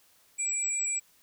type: tone pair together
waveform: sine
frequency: 2360 / 7802 Hz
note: D7 / B8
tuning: +8 / -22 cents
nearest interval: octave + major sixth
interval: 2070 cents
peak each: -37 / -28 dBFS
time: 0.38-1 s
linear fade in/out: 20 ms
effects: white hiss -63 dBFS RMS until 1.22 s

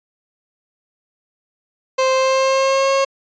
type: tone with pitch glide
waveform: 30% pulse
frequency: 523.3 to 543.9 Hz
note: C5 to C#5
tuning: 0 to -33 cents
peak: -11 dBFS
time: 1.98-3.05 s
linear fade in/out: 10 ms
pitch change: +67 cents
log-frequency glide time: 2.13-2.92 s
effects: resampled to 16000 Hz

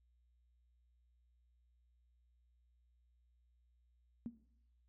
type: tone with exponential decay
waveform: sine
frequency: 233.1 Hz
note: A#3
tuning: in tune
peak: -36 dBFS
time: 4.26-4.37 s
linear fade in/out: 0 ms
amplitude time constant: 22 ms
effects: noise-tail reverb RT60 0.7 s tail -17 dB re dry + added 60 Hz sine -70 dBFS peak until 4.88 s

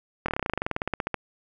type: slowing click train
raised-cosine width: 0.5 ms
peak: -11 dBFS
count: 21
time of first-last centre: 0.26-1.143 s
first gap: 24 ms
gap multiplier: 1.06
effects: none

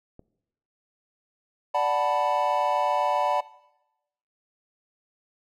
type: click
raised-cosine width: 2 ms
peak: -32 dBFS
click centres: 0.194 s
type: chord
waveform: triangle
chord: B minor seventh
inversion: first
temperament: equal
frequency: 587.3 / 740 / 880 / 987.8 Hz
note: D5 / F#5 / A5 / B5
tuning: 0 / 0 / 0 / 0 cents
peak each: -25 dBFS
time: 1.74-3.41 s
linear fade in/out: 10 ms
effects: noise-tail reverb RT60 0.9 s tail -19 dB re dry

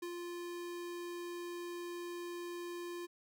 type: tone with ADSR envelope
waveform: square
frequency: 348.6 Hz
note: F4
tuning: 3 cents flat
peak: -40 dBFS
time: 0.02-3.07 s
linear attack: 8 ms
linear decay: 80 ms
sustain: -2 dB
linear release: 22 ms
effects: none

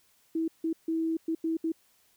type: tone bursts at uneven times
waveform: sine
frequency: 325 Hz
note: E4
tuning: 24 cents flat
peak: -26 dBFS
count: 6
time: 0.35-0.48 / 0.64-0.73 / 0.88-1.17 / 1.28-1.35 / 1.44-1.57 / 1.64-1.72 s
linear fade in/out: 5 ms
effects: white hiss -66 dBFS RMS until 2.16 s

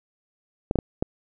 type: clicks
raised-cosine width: 2 ms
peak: -9 dBFS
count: 4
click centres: 0.711 / 0.757 / 0.788 / 1.025 s
effects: none

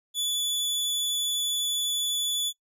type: tone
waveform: sawtooth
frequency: 3452 Hz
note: A7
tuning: 34 cents flat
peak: -22 dBFS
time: 0.14-2.53 s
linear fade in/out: 50 ms
effects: noise-tail reverb RT60 0.1 s tail -21 dB re dry + resampled to 32000 Hz

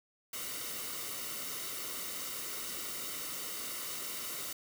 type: noise with comb filter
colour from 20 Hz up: white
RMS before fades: -40 dBFS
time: 0.33-4.53 s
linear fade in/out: 5 ms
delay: 1.2 ms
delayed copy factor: -0.6
effects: none

